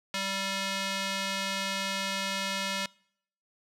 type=tone with band-pass filter; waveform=square; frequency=194.7 Hz; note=G3; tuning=12 cents flat; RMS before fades=-32 dBFS; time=0.14-2.86 s; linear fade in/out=2 ms; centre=3500 Hz; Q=0.85; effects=noise-tail reverb RT60 0.7 s tail -26 dB re dry